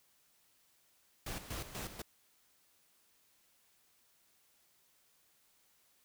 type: noise with tremolo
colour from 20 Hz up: pink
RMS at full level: -42 dBFS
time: 1.26-2.02 s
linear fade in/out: 5 ms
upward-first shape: square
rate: 4.1 Hz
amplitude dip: 65%
effects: white hiss -71 dBFS RMS until 6.04 s